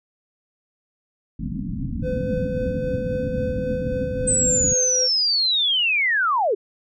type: low-pass noise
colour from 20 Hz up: white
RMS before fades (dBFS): -27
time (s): 1.39-4.74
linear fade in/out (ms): 10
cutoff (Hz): 280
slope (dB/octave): 96
type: tone with tremolo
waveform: triangle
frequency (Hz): 507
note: B4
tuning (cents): +45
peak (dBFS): -21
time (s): 2.02-5.09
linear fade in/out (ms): 50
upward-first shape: sine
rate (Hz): 3.7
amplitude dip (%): 30
type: linear sweep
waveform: sine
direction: down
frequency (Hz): 8180 to 363.4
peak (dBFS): -17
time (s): 4.27-6.55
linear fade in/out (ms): 10
effects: none